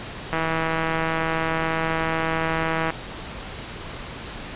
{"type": "click train", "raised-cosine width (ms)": 0.5, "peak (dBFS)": -9, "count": 418, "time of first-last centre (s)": [0.33, 2.904], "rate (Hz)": 162, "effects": ["pink hiss -35 dBFS RMS until 4.55 s", "resampled to 8000 Hz"]}